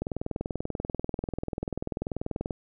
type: click train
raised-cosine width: 2 ms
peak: -17 dBFS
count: 52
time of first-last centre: 0.02-2.508 s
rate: 20.5 Hz
effects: none